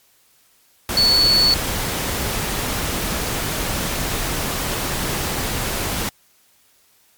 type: tone in noise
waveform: sine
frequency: 4435 Hz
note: C#8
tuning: in tune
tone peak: -12 dBFS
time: 0.97-1.54 s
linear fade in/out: 2 ms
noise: pink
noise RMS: -23 dBFS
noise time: 0.89-6.09 s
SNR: +8 dB
effects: white hiss -57 dBFS RMS until 7.17 s + MP3 96 kbps